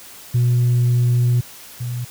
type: tone pair in turn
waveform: sine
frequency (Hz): 122 / 122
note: B2 / B2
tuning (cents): -21 / -21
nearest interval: unison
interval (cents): 0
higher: neither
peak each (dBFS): -11 / -22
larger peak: first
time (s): 0.34-1.41 / 1.8-2.05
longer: first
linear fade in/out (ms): 10
effects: tanh soft clip ceiling -11 dBFS + white hiss -40 dBFS RMS until 2.1 s